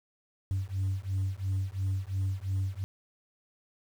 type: beating tone pair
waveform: sine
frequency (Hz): 94.6 / 97.5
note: F#2 / G2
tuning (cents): +39 / -9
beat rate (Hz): 2.9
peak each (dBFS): -30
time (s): 0.51-2.84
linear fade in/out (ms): 0
effects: tanh soft clip ceiling -25 dBFS + 9-bit